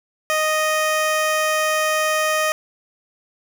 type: tone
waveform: 15% pulse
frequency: 621 Hz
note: D#5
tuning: 3 cents flat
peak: -11 dBFS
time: 0.3-2.52 s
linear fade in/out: 0 ms
effects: none